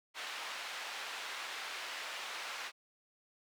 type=band-pass noise; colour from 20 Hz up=white; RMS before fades=-43 dBFS; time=0.14-2.72 s; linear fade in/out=50 ms; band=730 to 3100 Hz; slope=12 dB/octave; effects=none